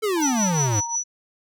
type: exponential sweep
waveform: square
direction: down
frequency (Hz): 450.2 to 98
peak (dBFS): -21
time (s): 0.02-0.81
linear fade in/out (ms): 20
type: tone with pitch glide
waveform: sine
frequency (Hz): 886 to 935.4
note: A5 to A#5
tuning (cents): +12 to +6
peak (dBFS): -29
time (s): 0.16-0.96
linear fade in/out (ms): 10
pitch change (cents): +94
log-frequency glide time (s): 0.49-0.58
type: noise with exponential decay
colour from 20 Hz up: blue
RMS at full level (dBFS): -35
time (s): 0.2-0.31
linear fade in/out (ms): 5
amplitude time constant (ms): 22
type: tone with tremolo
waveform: sine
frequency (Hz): 5920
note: F#8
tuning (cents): 0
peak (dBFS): -20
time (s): 0.21-1.04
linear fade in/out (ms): 20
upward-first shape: triangle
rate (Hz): 5.6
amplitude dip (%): 90
effects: none